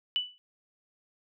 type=tone with exponential decay; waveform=sine; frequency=2972 Hz; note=F#7; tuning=7 cents sharp; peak=-22 dBFS; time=0.16-0.38 s; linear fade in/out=0 ms; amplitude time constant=46 ms; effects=none